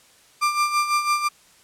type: tone with tremolo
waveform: 35% pulse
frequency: 1188 Hz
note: D6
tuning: 20 cents sharp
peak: -15 dBFS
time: 0.41-1.29 s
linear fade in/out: 20 ms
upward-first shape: sine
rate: 6 Hz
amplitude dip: 65%
effects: white hiss -54 dBFS RMS until 1.63 s + low-pass 10000 Hz 12 dB/octave